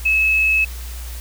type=tone; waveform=sine; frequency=2589 Hz; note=E7; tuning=32 cents flat; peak=-13 dBFS; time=0.05-0.65 s; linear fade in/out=10 ms; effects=added 60 Hz sine -28 dBFS peak until 1.2 s + white hiss -38 dBFS RMS until 1.2 s